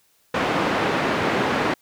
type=band-pass noise; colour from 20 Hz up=pink; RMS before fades=-22 dBFS; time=0.34-1.74 s; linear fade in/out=5 ms; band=210 to 2200 Hz; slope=12 dB/octave; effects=white hiss -62 dBFS RMS until 1.81 s